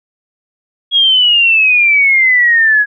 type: exponential sweep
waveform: sine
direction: down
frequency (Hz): 3322 to 1661.2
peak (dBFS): -6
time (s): 0.91-2.86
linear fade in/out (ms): 50
effects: none

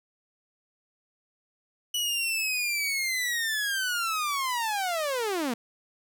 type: linear sweep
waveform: sawtooth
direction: down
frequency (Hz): 2960 to 221.4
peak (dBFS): -23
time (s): 1.94-5.54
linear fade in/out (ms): 5
effects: none

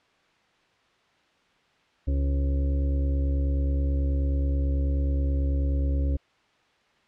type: harmonic tone with a mistuned harmonic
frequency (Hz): 69.3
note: C#2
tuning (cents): 0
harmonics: 1 / 2 / 4 / 5 / 6 / 7 / 8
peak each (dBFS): -22 / -35 / -34 / -45 / -47 / -48 / -41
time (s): 2.07-6.17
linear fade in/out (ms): 10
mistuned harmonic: 8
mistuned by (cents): -38
effects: white hiss -63 dBFS RMS until 7.07 s + low-pass 3000 Hz 12 dB/octave

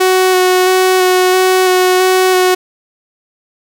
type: tone with vibrato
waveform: sawtooth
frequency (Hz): 370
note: F#4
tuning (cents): 0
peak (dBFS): -4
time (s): 0-2.55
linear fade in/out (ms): 10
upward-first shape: square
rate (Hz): 1.5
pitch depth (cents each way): 11
effects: none

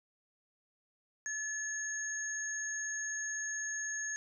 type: tone pair together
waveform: sine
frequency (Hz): 1724 / 6539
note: A6 / G#8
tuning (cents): -36 / -28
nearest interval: octave + major seventh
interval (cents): 2308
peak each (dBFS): -38 / -38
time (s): 1.26-4.16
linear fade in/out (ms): 0
effects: none

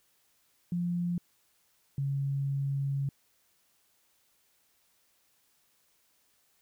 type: tone pair in turn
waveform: sine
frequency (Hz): 174.61 / 138.59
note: F3 / C#3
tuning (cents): 0 / 0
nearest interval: major third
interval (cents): 400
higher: first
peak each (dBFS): -28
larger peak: neither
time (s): 0.72-1.18 / 1.98-3.09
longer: second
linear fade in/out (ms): 2
effects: white hiss -70 dBFS RMS until 6.61 s

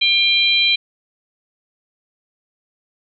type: harmonic tone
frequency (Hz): 796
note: G5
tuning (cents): +26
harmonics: 3 / 4 / 5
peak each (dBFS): -17 / -17 / -17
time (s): 0.01-0.76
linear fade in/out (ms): 10
effects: none

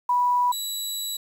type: tone pair in turn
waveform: sine / 20% pulse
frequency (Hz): 981 / 3924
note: B5 / B7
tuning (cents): -12 / -12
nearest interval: 2 octaves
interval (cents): 2400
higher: second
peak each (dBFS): -18 / -22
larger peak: first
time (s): 0.09-0.52 / 0.52-1.17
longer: second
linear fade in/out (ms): 5
effects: 8-bit

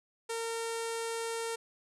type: tone with low-pass filter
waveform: sawtooth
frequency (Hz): 457.8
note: A#4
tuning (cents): -31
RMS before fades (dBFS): -36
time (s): 0.29-1.56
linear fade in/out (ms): 10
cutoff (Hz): 9100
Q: 2.4
effects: none

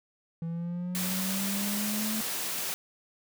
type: linear sweep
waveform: triangle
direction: up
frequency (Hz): 164.5 to 220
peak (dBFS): -29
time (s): 0.42-2.21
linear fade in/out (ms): 2
type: high-pass noise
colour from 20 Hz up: white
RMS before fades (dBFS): -33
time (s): 0.95-2.74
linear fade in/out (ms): 0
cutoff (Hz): 120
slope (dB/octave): 48
effects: none

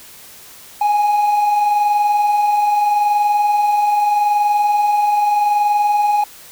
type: tone pair together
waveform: triangle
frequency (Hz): 809.8 / 830.6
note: G#5 / G#5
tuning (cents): -44 / 0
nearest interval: unison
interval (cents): 44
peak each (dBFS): -22 / -10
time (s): 0.81-6.24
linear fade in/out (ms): 5
effects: tanh soft clip ceiling -5 dBFS + white hiss -40 dBFS RMS until 6.51 s

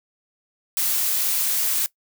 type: noise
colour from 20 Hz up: blue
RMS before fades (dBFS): -22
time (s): 0.77-1.86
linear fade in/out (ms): 0
effects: noise-tail reverb RT60 0.1 s tail -20 dB re dry

